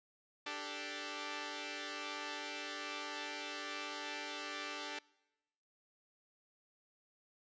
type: chord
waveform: 5% pulse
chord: D suspended fourth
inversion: none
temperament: equal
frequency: 293.7 / 392 / 440 Hz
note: D4 / G4 / A4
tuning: 0 / 0 / 0 cents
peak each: -33 / -35 / -36 dBFS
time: 0.46-4.99 s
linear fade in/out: 5 ms
effects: noise-tail reverb RT60 1.0 s tail -24 dB re dry + resampled to 16000 Hz